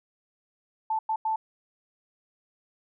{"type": "tone bursts at uneven times", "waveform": "sine", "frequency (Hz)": 880, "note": "A5", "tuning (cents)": 0, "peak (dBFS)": -24, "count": 3, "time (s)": [[0.9, 0.99], [1.09, 1.16], [1.25, 1.36]], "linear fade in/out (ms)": 5, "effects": []}